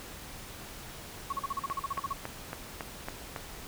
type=tone bursts; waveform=sine; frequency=1103 Hz; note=C#6; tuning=9 cents flat; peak=-29 dBFS; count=13; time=1.3-2.131 s; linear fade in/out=5 ms; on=27 ms; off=40 ms
type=click train; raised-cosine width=0.5 ms; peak=-20 dBFS; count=7; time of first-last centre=1.7-3.362 s; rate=3.61 Hz
effects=pink hiss -45 dBFS RMS until 3.67 s